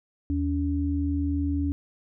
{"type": "tone pair together", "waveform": "sine", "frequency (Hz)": [79.88, 283.6], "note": ["D#2", "C#4"], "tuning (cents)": [46, 40], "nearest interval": "octave + minor seventh", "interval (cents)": 2194, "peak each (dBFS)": -26, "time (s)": [0.3, 1.72], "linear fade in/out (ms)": 0, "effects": []}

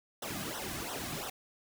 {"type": "noise with flanger", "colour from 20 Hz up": "pink", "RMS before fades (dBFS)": -39, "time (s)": [0.22, 1.3], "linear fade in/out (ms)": 5, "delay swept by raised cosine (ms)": [0.42, 2.22], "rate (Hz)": 2.9, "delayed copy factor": -0.9, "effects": []}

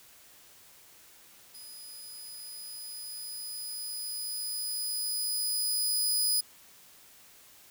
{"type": "tone with level ramp", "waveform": "15% pulse", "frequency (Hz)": 4977, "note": "D#8", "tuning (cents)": 0, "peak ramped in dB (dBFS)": [-39, -18], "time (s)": [1.54, 6.41], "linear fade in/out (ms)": 10, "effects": ["white hiss -56 dBFS RMS until 7.7 s"]}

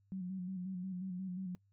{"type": "tone with vibrato", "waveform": "sine", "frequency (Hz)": 185, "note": "F#3", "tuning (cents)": 0, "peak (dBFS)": -38, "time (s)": [0.12, 1.55], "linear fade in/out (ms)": 0, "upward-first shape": "square", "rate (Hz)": 5.6, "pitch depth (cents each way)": 45, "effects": ["noise-tail reverb RT60 0.1 s tail -23 dB re dry", "added 99 Hz sine -69 dBFS peak until 1.72 s"]}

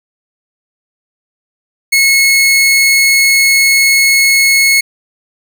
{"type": "tone", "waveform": "sawtooth", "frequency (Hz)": 2183, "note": "C#7", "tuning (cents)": -27, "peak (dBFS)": -3, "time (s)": [1.92, 4.81], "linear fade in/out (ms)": 10, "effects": []}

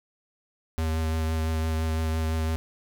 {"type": "tone with vibrato", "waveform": "square", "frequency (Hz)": 80, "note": "D#2", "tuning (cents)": 49, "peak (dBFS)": -25, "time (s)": [0.78, 2.56], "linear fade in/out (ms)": 0, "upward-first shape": "triangle", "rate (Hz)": 5.9, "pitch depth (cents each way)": 19, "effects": []}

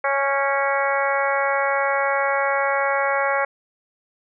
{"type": "harmonic tone with a mistuned harmonic", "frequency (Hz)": 277.2, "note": "C#4", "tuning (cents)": 0, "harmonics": [2, 3, 4, 5, 6, 7, 8], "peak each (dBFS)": [-23, -25, -26, -27, -28, -28, -29], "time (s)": [0.04, 3.45], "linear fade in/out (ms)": 5, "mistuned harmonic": 6, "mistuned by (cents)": -22, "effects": []}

